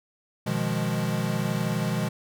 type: chord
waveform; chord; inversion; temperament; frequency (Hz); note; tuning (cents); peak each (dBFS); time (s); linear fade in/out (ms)
square; F half-diminished seventh; second; equal; 123.47 / 155.56 / 174.61 / 207.7; Cb3 / Eb3 / F3 / Ab3; 0 / 0 / 0 / 0; -31; 0.46-2.09; 10
effects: none